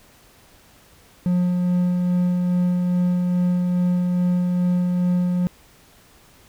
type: tone with tremolo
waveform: triangle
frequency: 178.6 Hz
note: F3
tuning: 39 cents sharp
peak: -14 dBFS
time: 1.26-5.47 s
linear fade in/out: 0 ms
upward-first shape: sine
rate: 2.4 Hz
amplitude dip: 25%
effects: pink hiss -52 dBFS RMS until 6.48 s